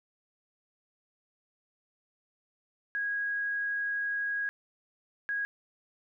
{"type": "tone bursts at uneven times", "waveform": "sine", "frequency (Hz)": 1648, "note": "G#6", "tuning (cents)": -14, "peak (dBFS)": -29, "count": 2, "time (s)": [[2.95, 4.49], [5.29, 5.45]], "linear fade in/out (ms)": 0, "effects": []}